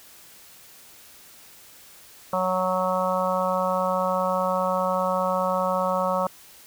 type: harmonic tone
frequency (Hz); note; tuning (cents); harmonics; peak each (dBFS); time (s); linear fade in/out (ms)
185; F#3; 0; 1 / 3 / 4 / 5 / 6 / 7; -31 / -25 / -31 / -29 / -28 / -30; 2.33-6.27; 2
effects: white hiss -49 dBFS RMS until 6.66 s